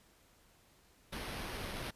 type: noise with sample-and-hold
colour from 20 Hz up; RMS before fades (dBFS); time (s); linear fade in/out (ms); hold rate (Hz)
pink; -42; 1.12-1.91; 10; 7350
effects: pink hiss -66 dBFS RMS until 1.95 s + resampled to 32000 Hz